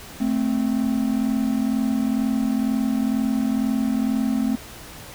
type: tone pair together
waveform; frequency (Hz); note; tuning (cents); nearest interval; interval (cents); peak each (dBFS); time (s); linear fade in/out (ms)
triangle; 219.5 / 261.6; A3 / C4; -4 / 0; minor third; 304; -20; 0.2-4.56; 10
effects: pink hiss -40 dBFS RMS until 5.14 s